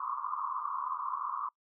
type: band-pass noise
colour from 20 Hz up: white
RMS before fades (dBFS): -36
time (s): 0-1.49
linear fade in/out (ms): 5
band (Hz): 1000 to 1200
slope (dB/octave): 96
effects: noise-tail reverb RT60 0.1 s tail -23 dB re dry